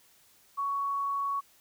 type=tone; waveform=sine; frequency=1117 Hz; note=C#6; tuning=13 cents sharp; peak=-28 dBFS; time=0.57-1.41 s; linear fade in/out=20 ms; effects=white hiss -62 dBFS RMS until 1.6 s